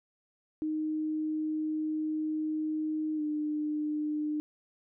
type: tone with pitch glide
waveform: sine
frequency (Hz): 310 to 301.7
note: D#4 to D4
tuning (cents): -6 to +47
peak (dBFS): -29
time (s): 0.62-4.4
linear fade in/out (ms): 0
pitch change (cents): -47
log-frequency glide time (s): 3.16-3.21
effects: none